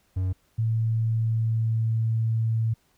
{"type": "tone pair in turn", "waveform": ["triangle", "sine"], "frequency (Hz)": [93.1, 112.46], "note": ["F#2", "A2"], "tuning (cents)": [11, 38], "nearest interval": "minor third", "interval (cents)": 327, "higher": "second", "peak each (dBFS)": -21, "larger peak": "neither", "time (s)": [[0.16, 0.33], [0.58, 2.74]], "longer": "second", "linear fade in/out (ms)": 10, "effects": ["pink hiss -66 dBFS RMS until 2.97 s"]}